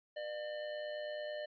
square tone with amplitude modulation, 601 Hz, D5, 40 cents sharp, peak -38 dBFS, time 0.16-1.46 s, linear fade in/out 10 ms, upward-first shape sine, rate 109 Hz, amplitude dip 45%, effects resampled to 11025 Hz

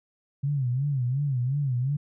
sine tone with vibrato, 133.3 Hz, C3, 33 cents sharp, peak -23 dBFS, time 0.43-1.97 s, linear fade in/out 10 ms, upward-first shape sine, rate 2.8 Hz, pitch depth 160 cents each way, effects none

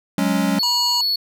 square chord, F# suspended second, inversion none, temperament equal, 185 / 207.7 / 277.2 Hz, F#3 / G#3 / C#4, 0 / 0 / 0 cents, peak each -22 dBFS, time 0.18-0.59 s, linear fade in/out 2 ms
triangle tone, 4400 Hz, C#8, 14 cents flat, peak -16 dBFS, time 0.59-1.16 s, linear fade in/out 5 ms
harmonic tone, 965 Hz, B5, 40 cents flat, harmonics 1 / 3 / 5 / 7 / 8, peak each -24 / -30 / -34 / -30 / -35 dBFS, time 0.63-1.01 s, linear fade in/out 2 ms
effects none

